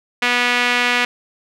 sawtooth tone with band-pass filter, 244.3 Hz, B3, 19 cents flat, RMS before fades -17 dBFS, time 0.22-1.05 s, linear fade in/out 5 ms, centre 2300 Hz, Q 1.8, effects none

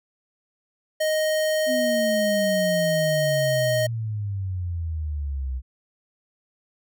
square tone, 622.3 Hz, D#5, in tune, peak -21 dBFS, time 1-3.87 s, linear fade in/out 10 ms
sine exponential sweep, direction down, 259.2 to 62.6 Hz, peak -25 dBFS, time 1.66-5.62 s, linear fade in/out 50 ms
effects none

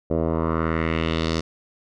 10% pulse tone with low-pass filter sweep, 81.2 Hz, E2, 26 cents flat, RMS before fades -23 dBFS, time 0.1-1.41 s, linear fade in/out 10 ms, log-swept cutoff 570 to 5500 Hz, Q 2.3, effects none

